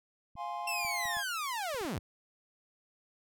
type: clicks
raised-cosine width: 5 ms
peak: -40 dBFS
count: 7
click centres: 0.355 / 0.849 / 1.055 / 1.169 / 1.746 / 1.812 / 1.85 s
type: chord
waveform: triangle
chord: F minor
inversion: none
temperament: equal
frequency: 698.5 / 830.6 / 1046.5 Hz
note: F5 / Ab5 / C6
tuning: 0 / 0 / 0 cents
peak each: -38 dBFS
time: 0.36-1.24 s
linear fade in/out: 50 ms
type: linear sweep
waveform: sawtooth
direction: down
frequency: 2715 to 58.27 Hz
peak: -30 dBFS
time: 0.67-1.99 s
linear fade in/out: 5 ms
effects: none